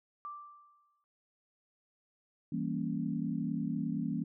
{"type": "tone with exponential decay", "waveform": "sine", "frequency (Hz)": 1174.7, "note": "D6", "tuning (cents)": 0, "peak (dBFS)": -38, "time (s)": [0.25, 1.04], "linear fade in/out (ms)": 0, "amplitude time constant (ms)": 170}
{"type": "chord", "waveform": "sine", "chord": "E diminished seventh", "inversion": "none", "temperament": "equal", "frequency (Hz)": [164.81, 196, 233.1, 277.2], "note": ["E3", "G3", "Bb3", "Db4"], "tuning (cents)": [0, 0, 0, 0], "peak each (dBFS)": [-37, -38, -36, -38], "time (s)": [2.52, 4.24], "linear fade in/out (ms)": 5}
{"effects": []}